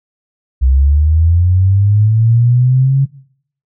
sine linear sweep, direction up, 62.7 to 138.59 Hz, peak -7 dBFS, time 0.61-3.06 s, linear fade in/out 20 ms, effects noise-tail reverb RT60 0.6 s tail -18 dB re dry

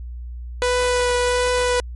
sawtooth tone with vibrato, 493.6 Hz, B4, 1 cent flat, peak -13 dBFS, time 0.62-1.8 s, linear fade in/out 0 ms, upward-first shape triangle, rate 1.4 Hz, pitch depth 12 cents each way, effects added 60 Hz sine -29 dBFS peak until 1.95 s + MP3 48 kbps

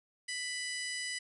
harmonic tone, 992 Hz, B5, 7 cents sharp, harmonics 2 / 3 / 4 / 5 / 6 / 7 / 8 / 9 / 10, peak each -39 / -44 / -50 / -42 / -49 / -57 / -46 / -48 / -49 dBFS, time 0.28-1.19 s, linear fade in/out 10 ms, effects none

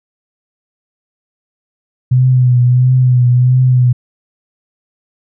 sine tone with vibrato, 125.7 Hz, B2, 31 cents sharp, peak -6 dBFS, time 2.11-3.93 s, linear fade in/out 10 ms, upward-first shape triangle, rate 1.5 Hz, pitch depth 46 cents each way, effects none

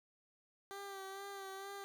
15% pulse tone with vibrato, 392 Hz, G4, in tune, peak -39 dBFS, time 0.71-1.84 s, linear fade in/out 0 ms, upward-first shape sine, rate 2.2 Hz, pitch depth 33 cents each way, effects none

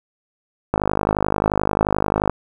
click train, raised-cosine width 1 ms, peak -3 dBFS, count 81, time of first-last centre 0.74-2.296 s, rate 51.4 Hz, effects 7-bit

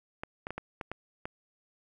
clicks, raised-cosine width 0.5 ms, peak -21 dBFS, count 7, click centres 0.235 / 0.469 / 0.506 / 0.58 / 0.812 / 0.916 / 1.255 s, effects 10-bit

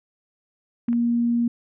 sine tone, 236.4 Hz, A#3, 24 cents sharp, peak -18 dBFS, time 0.88-1.48 s, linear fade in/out 5 ms
clicks, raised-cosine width 0.5 ms, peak -29 / -27 dBFS, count 2, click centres 0.886 / 0.93 s
effects none

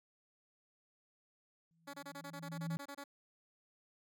sine tone with exponential growth, 164.81 Hz, E3, in tune, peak -34 dBFS, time 1.71-2.77 s, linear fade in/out 0 ms, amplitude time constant 230 ms
10% pulse tone bursts, 282.2 Hz, C#4, 31 cents sharp, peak -37 dBFS, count 13, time 1.87-3.041 s, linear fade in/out 10 ms, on 67 ms, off 25 ms
effects none

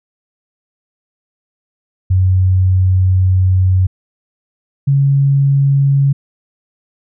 sine tone pair in turn, 93 / 138.82 Hz, F#2 / C#3, +9 / +3 cents, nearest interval perfect fifth, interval 694 cents, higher second, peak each -8 dBFS, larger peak neither, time 2.1-3.87 / 4.87-6.13 s, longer first, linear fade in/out 10 ms, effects none

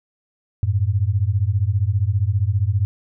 sine beating tone pair, 92.6 / 107.6 Hz, F#2 / A2, +2 / -38 cents, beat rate 15 Hz, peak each -19 dBFS, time 0.63-2.85 s, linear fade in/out 0 ms, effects none

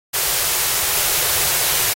white band-stop noise, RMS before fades -18 dBFS, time 0.13-1.94 s, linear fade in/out 20 ms, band 170 to 340 Hz, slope 48 dB/octave, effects AAC 48 kbps

